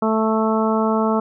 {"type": "harmonic tone", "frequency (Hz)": 220, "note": "A3", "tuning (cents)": 0, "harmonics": [1, 2, 3, 4, 5, 6], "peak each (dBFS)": [-19, -22, -24, -25, -26, -27], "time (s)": [0.02, 1.2], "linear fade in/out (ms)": 5, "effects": []}